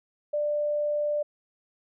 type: tone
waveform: sine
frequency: 592 Hz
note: D5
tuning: 14 cents sharp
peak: -24 dBFS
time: 0.33-1.23 s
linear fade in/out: 10 ms
effects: none